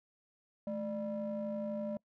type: ring-modulated tone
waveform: triangle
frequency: 190 Hz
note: F#3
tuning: 46 cents sharp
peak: -30 dBFS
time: 0.67-1.97 s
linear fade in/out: 2 ms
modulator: 406 Hz
effects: noise-tail reverb RT60 0.1 s tail -24 dB re dry